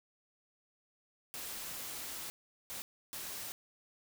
white noise bursts at uneven times, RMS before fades -43 dBFS, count 3, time 1.34-2.3 / 2.7-2.82 / 3.13-3.52 s, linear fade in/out 0 ms, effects none

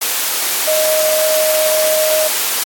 sine tone in noise, 622 Hz, D#5, 1 cent flat, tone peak -12 dBFS, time 0.67-2.28 s, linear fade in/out 10 ms, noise white, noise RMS -17 dBFS, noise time 0.01-2.64 s, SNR +2 dB, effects high-pass 400 Hz 12 dB/octave + AAC 64 kbps

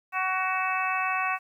harmonic tone, 374.4 Hz, F#4, 20 cents sharp, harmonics 2 / 3 / 4 / 5 / 6 / 7, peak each -31 / -29 / -33 / -35 / -36 / -31 dBFS, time 0.12-1.39 s, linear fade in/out 50 ms, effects 10-bit

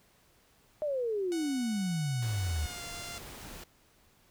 sine exponential sweep, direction down, 620 to 72.1 Hz, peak -29 dBFS, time 0.82-2.66 s, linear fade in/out 0 ms
5% pulse tone with pitch glide, 740 to 694.4 Hz, F#5 to F5, 0 to -10 cents, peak -29 dBFS, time 1.32-3.18 s, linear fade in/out 0 ms, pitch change -110 cents, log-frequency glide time 2.58-2.82 s
pink noise, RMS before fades -46 dBFS, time 2.22-3.64 s, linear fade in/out 5 ms
effects pink hiss -65 dBFS RMS until 4.3 s

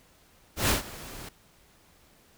pink noise with ADSR envelope, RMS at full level -22 dBFS, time 0.56-1.29 s, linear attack 130 ms, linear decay 130 ms, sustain -20 dB, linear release 5 ms, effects pink hiss -60 dBFS RMS until 2.37 s

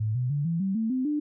sine tone with pitch steps, 108.3 / 125.12 / 144.56 / 167.02 / 192.97 / 222.9 / 257.6 / 297.6 Hz, A2 / B2 / D3 / E3 / G3 / A3 / C4 / D4, -27 / +23 / -27 / +23 / -27 / +23 / -27 / +23 cents, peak -24 dBFS, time 0-1.2 s, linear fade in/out 10 ms, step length 150 ms, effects none

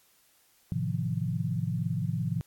sine chord, F dominant seventh, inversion first, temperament just, 109.13 / 130.96 / 157.15 / 174.61 Hz, A2 / C3 / Eb3 / F3, -14 / +2 / +18 / 0 cents, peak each -33 dBFS, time 0.72-2.41 s, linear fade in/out 0 ms, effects white hiss -64 dBFS RMS until 2.46 s + AAC 64 kbps

